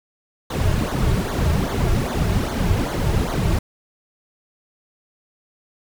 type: noise with flanger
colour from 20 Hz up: brown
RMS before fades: -20 dBFS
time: 0.5-3.59 s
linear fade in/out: 5 ms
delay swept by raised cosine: 0.37 to 4.07 ms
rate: 2.5 Hz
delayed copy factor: -0.8
effects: none